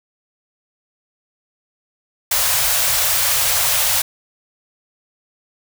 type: band-stop noise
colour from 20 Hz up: white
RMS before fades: -17 dBFS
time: 2.31-4.02 s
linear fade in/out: 5 ms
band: 140 to 490 Hz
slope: 96 dB/octave
effects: none